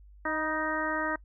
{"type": "harmonic tone with a mistuned harmonic", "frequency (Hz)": 311.1, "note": "D#4", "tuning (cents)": 0, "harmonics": [1, 2, 3, 4, 5, 6], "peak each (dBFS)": [-35, -35, -35, -35, -35, -35], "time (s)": [0.25, 1.16], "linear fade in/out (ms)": 5, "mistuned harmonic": 3, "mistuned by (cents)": 32, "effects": ["noise-tail reverb RT60 0.1 s tail -25 dB re dry", "added 50 Hz sine -50 dBFS peak until 1.24 s"]}